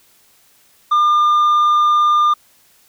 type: tone with tanh clipping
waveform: triangle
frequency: 1203 Hz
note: D6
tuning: 41 cents sharp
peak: -11 dBFS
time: 0.91-2.34 s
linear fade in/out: 10 ms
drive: 8 dB
effects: white hiss -53 dBFS RMS until 2.88 s